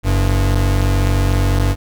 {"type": "tone pair together", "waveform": "square", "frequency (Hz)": [47.04, 96], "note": ["F#1", "G2"], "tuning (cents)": [29, -36], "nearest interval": "octave", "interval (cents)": 1235, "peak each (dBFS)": -16, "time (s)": [0.03, 1.76], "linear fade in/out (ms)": 50, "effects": []}